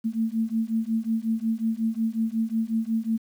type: beating tone pair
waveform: sine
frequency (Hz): 221.7 / 227.2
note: A3 / A#3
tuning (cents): +13 / -44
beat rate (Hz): 5.5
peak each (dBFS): -26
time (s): 0.04-3.18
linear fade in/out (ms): 20
effects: 9-bit